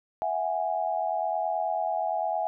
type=tone cluster; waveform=sine; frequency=656 / 737 / 826 Hz; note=E5 / F#5 / G#5; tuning=-9 / -7 / -10 cents; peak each=-30 dBFS; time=0.22-2.47 s; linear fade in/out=0 ms; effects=none